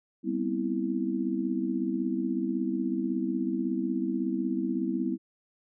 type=chord; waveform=sine; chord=C major seventh; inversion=second; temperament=just; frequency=196.22 / 245.3 / 261.6 / 327 Hz; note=G3 / B3 / C4 / E4; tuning=+2 / -12 / 0 / -14 cents; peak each=-33 / -32 / -33 / -31 dBFS; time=0.23-5.18 s; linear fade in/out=50 ms; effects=none